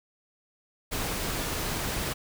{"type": "noise", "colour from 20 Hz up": "pink", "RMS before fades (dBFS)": -31, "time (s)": [0.91, 2.14], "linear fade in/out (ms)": 20, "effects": []}